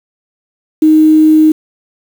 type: tone with quantisation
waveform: sine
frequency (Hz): 311.5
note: D#4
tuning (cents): +2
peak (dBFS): -3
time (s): 0.82-1.52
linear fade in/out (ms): 5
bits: 5
effects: none